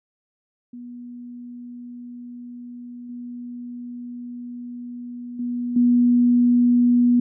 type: tone with level steps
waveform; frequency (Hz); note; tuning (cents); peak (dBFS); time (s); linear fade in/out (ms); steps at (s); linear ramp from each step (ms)
sine; 242.9; B3; -29; -34 / -31 / -23 / -13; 0.73-7.2; 5; 3.09 / 5.39 / 5.76; 5
effects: none